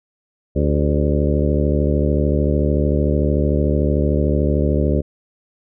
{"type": "harmonic tone with a mistuned harmonic", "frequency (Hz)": 73.42, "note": "D2", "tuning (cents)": 0, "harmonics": [1, 2, 3, 4, 5, 6, 7, 8], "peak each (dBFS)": [-18, -21, -23, -24, -25, -26, -26, -27], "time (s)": [0.55, 5.02], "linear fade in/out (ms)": 20, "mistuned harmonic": 6, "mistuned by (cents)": -61, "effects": []}